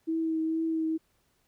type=tone with vibrato; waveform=sine; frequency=322.1 Hz; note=E4; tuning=40 cents flat; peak=-26 dBFS; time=0.07-0.98 s; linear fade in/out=20 ms; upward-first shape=triangle; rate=2.2 Hz; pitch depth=21 cents each way; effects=pink hiss -71 dBFS RMS until 1.47 s